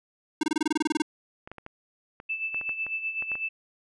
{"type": "tone bursts", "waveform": "square", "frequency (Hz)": 309.4, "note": "D#4", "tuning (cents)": -10, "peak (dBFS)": -22, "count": 13, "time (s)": [0.41, 1.021], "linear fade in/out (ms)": 5, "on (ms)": 23, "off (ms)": 26}
{"type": "clicks", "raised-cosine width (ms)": 0.5, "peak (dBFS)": -26, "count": 12, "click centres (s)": [1.475, 1.516, 1.583, 1.664, 2.201, 2.545, 2.613, 2.693, 2.866, 3.224, 3.317, 3.354]}
{"type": "tone with tremolo", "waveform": "sine", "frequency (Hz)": 2637, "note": "E7", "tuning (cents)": 0, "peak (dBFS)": -26, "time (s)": [2.29, 3.49], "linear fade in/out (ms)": 10, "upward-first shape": "sine", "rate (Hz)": 8, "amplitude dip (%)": 65}
{"effects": ["resampled to 22050 Hz"]}